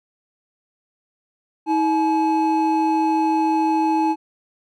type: tone pair together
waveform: triangle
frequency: 319.9 / 854 Hz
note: D#4 / G#5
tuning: +48 / +48 cents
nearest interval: octave + perfect fourth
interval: 1700 cents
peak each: -17 dBFS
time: 1.66-4.16 s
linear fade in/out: 50 ms
effects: none